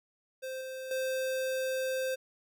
square tone with level steps, 522 Hz, C5, 4 cents flat, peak -37 / -39 / -31 dBFS, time 0.42-2.16 s, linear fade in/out 20 ms, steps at 0.61 / 0.91 s, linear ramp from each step 2 ms, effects none

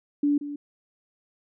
sine tone with echo, 289.6 Hz, D4, 24 cents flat, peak -19 dBFS, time 0.23-0.38 s, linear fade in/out 5 ms, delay 180 ms, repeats 1, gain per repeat -12 dB, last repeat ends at 0.56 s, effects none

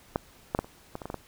clicks, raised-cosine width 1 ms, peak -11 / -11 / -11 / -30 / -20 / -24 / -21 / -20 / -19 dBFS, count 9, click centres 0.159 / 0.549 / 0.59 / 0.645 / 0.954 / 1.018 / 1.056 / 1.101 / 1.143 s, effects pink hiss -56 dBFS RMS until 1.27 s

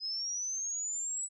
sine linear sweep, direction up, 5020 to 7920 Hz, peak -33 dBFS, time 0-1.29 s, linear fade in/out 50 ms, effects none

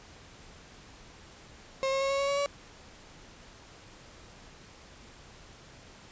35% pulse tone with pitch steps, 535 / 540.3 / 545.6 / 551 / 556.4 / 561.9 / 567.5 Hz, C5 / C#5 / C#5 / C#5 / C#5 / C#5 / C#5, +38 / -44 / -28 / -11 / +6 / +23 / +41 cents, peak -25 dBFS, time 1.83-2.46 s, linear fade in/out 0 ms, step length 90 ms, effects pink hiss -52 dBFS RMS until 6.11 s + resampled to 16000 Hz

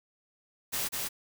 white noise with echo, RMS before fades -32 dBFS, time 0.72-0.89 s, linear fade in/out 20 ms, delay 200 ms, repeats 1, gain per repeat -2 dB, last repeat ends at 1.09 s, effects none

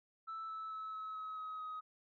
sine tone with pitch steps, 1318.5 / 1308.6 / 1298.8 / 1289.1 / 1279.5 / 1269.9 / 1260.4 Hz, E6 / E6 / E6 / E6 / D#6 / D#6 / D#6, 0 / -13 / -26 / -39 / +48 / +35 / +22 cents, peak -40 dBFS, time 0.27-1.81 s, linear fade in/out 20 ms, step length 220 ms, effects tanh soft clip ceiling -39 dBFS

